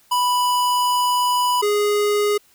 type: tone pair in turn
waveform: square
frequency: 987.8 / 414.4 Hz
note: B5 / G#4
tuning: 0 / -4 cents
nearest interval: octave + minor third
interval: 1504 cents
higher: first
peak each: -17 dBFS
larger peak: neither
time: 0.11-1.62 / 1.62-2.38 s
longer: first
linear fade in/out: 10 ms
effects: white hiss -56 dBFS RMS until 2.54 s